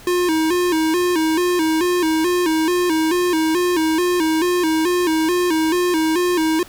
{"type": "tone with vibrato", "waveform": "square", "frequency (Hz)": 336.4, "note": "E4", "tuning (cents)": 35, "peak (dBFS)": -16, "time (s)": [0.07, 6.63], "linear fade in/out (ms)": 2, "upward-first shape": "square", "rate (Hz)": 2.3, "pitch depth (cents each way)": 100, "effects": ["pink hiss -42 dBFS RMS until 6.68 s"]}